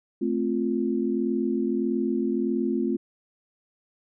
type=chord; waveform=sine; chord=F major; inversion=first; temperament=equal; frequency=220 / 261.6 / 349.2 Hz; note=A3 / C4 / F4; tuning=0 / 0 / 0 cents; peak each=-27 dBFS; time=0.21-2.97 s; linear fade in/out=10 ms; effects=none

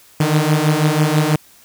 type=beating tone pair; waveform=sawtooth; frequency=150 / 156.1 Hz; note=D3 / D#3; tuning=+37 / +6 cents; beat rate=6.1 Hz; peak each=-12 dBFS; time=0.2-1.36 s; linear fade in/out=5 ms; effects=white hiss -48 dBFS RMS until 1.64 s

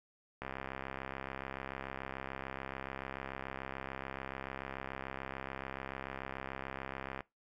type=click train; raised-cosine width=0.5 ms; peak=-25 dBFS; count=455; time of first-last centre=0.42-7.206 s; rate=66.9 Hz; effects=noise-tail reverb RT60 0.2 s tail -21 dB re dry

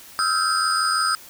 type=tone cluster; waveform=sine; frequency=1276 / 1362 / 1562 / 4970 / 8600 Hz; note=D#6 / F6 / G6 / D#8 / C9; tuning=+43 / -44 / -7 / -3 / +47 cents; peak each=-23 / -24 / -27 / -24 / -29 dBFS; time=0.19-1.15 s; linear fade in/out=0 ms; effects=white hiss -44 dBFS RMS until 1.29 s

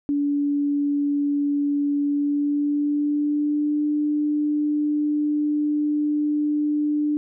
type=tone with pitch glide; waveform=sine; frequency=287.2 to 297.5 Hz; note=D4 to D4; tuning=-39 to +22 cents; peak=-19 dBFS; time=0.09-7.17 s; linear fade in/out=0 ms; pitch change=+61 cents; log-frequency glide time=2.02-3.84 s; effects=none

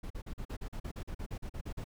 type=noise bursts; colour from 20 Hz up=brown; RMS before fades=-39 dBFS; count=16; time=0.03-1.844 s; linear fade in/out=10 ms; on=74 ms; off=42 ms; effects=none

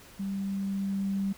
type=tone with level ramp; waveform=sine; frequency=196 Hz; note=G3; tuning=in tune; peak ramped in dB=-30 to -26 dBFS; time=0.19-1.33 s; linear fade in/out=10 ms; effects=pink hiss -52 dBFS RMS until 1.37 s

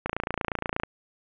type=click train; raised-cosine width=0.5 ms; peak=-12 dBFS; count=23; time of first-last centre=0.06-0.835 s; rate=28.4 Hz; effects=resampled to 8000 Hz + 9-bit

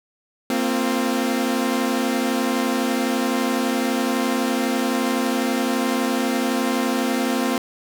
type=chord; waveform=sawtooth; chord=Bb suspended second; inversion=none; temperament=equal with one note detuned; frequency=229.7 / 261.6 / 349.2 Hz; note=Bb3 / C4 / F4; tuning=-25 / 0 / 0 cents; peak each=-20 / -18 / -24 dBFS; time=0.5-7.58 s; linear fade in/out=2 ms; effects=none

